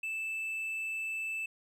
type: tone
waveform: triangle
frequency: 2637 Hz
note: E7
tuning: in tune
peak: -32 dBFS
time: 0.03-1.46 s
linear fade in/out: 5 ms
effects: none